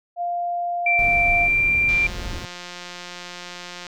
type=tone; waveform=sine; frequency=698.5 Hz; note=F5; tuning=in tune; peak=-22 dBFS; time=0.16-1.49 s; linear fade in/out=50 ms
type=tone with pitch glide; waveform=sine; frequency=2349 to 2368 Hz; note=D7 to D7; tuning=0 to +14 cents; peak=-16 dBFS; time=0.86-2.07 s; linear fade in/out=5 ms; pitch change=+14 cents; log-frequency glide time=1.29-1.65 s
type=noise; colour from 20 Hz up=brown; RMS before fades=-30 dBFS; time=0.99-2.45 s; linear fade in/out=0 ms
type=click train; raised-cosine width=0.2 ms; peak=-18 dBFS; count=351; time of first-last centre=1.89-3.867 s; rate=177 Hz
effects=none